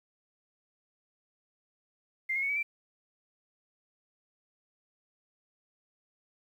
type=tone with pitch steps; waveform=sine; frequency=2097 / 2156 / 2217 / 2279 / 2343 Hz; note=C7 / C#7 / C#7 / C#7 / D7; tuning=+3 / -49 / 0 / +47 / -5 cents; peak=-28 dBFS; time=2.29-2.63 s; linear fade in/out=10 ms; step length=68 ms; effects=10-bit